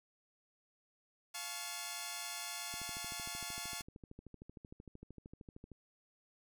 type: chord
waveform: 5% pulse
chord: F augmented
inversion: none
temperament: equal with one note detuned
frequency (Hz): 698.5 / 860.4 / 1108.7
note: F5 / A5 / C#6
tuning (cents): 0 / -39 / 0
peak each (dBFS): -34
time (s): 1.34-3.82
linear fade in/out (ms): 10
type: click train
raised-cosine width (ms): 3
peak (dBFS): -38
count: 40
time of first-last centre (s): 2.74-5.717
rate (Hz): 13.1
effects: none